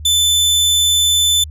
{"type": "tone", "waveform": "sawtooth", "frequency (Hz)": 3520, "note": "A7", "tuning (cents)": 0, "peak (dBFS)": -8, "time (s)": [0.05, 1.44], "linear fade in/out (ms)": 5, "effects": ["added 76 Hz sine -28 dBFS peak until 1.5 s", "resampled to 32000 Hz"]}